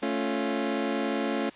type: chord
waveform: 25% pulse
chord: A augmented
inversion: none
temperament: equal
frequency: 220 / 277.2 / 349.2 Hz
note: A3 / C#4 / E#4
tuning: 0 / 0 / 0 cents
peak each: -27 / -26 / -29 dBFS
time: 0.02-1.5 s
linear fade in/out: 10 ms
effects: white hiss -51 dBFS RMS until 1.55 s + resampled to 8000 Hz